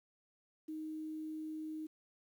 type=tone with quantisation; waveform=sine; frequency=312.3 Hz; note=D#4; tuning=7 cents sharp; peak=-40 dBFS; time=0.68-1.87 s; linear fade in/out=10 ms; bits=11; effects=none